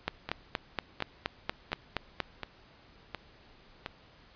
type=two click trains; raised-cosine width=0.3 ms; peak=-19 / -13 dBFS; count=6 / 10; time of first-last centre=0.29-3.861 / 0.08-2.203 s; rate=1.4 / 4.24 Hz; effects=pink hiss -58 dBFS RMS until 4.35 s + resampled to 11025 Hz